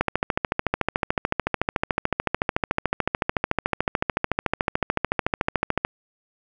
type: click train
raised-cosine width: 0.5 ms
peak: -5 dBFS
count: 81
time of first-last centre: 0.01-5.849 s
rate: 13.7 Hz
effects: none